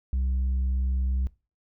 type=tone; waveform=sine; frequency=64.5 Hz; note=C2; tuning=24 cents flat; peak=-20 dBFS; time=0.13-1.27 s; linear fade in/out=0 ms; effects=noise-tail reverb RT60 0.3 s tail -22 dB re dry + tanh soft clip ceiling -22 dBFS